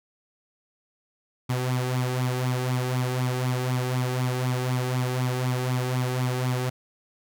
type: tone with flanger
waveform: sawtooth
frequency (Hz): 126.6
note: B2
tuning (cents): +43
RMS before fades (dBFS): -26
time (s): 1.49-6.7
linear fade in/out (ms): 10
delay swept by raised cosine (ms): 0.86 to 2.56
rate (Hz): 4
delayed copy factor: +0.65
effects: none